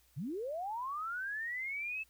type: linear sweep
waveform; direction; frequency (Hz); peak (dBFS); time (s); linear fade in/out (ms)
sine; up; 113.5 to 2637; -36; 0.16-2.04; 20
effects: added 60 Hz sine -70 dBFS peak until 2.09 s + white hiss -69 dBFS RMS until 2.09 s